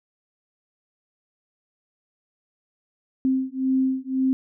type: beating tone pair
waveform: sine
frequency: 261.6 / 263.5 Hz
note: C4 / C4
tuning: 0 / +12 cents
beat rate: 1.9 Hz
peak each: -23 dBFS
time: 3.25-4.33 s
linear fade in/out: 0 ms
effects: none